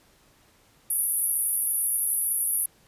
pink band-pass noise, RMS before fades -26 dBFS, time 0.9-2.66 s, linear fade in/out 5 ms, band 10000 to 12000 Hz, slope 96 dB/octave, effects pink hiss -60 dBFS RMS until 2.87 s + resampled to 32000 Hz

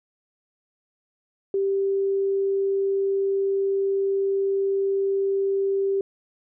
sine tone, 392 Hz, G4, in tune, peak -20 dBFS, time 1.54-6.01 s, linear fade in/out 2 ms, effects none

